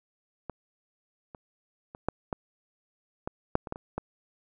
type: clicks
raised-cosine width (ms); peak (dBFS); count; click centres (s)
1; -21 / -29 / -28 / -12 / -16 / -18 / -8 / -24 / -18 / -26 / -17; 11; 0.497 / 1.348 / 1.949 / 2.086 / 2.328 / 3.275 / 3.554 / 3.672 / 3.724 / 3.759 / 3.98
effects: none